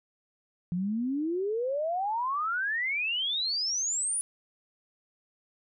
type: exponential sweep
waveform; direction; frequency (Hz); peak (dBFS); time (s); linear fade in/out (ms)
sine; up; 170 to 9956; -27; 0.72-4.21; 0
effects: none